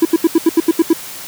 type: tone bursts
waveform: triangle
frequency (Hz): 329.6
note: E4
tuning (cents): 0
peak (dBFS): -4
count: 9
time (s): 0.02-0.932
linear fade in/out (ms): 5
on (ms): 32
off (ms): 78
effects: white hiss -30 dBFS RMS until 1.27 s + high-pass 80 Hz 12 dB/octave